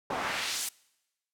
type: noise with band-pass filter sweep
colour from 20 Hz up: pink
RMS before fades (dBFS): -33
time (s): 0.1-0.69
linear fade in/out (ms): 5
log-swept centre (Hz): 620 to 10000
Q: 1
effects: noise-tail reverb RT60 1.0 s tail -25 dB re dry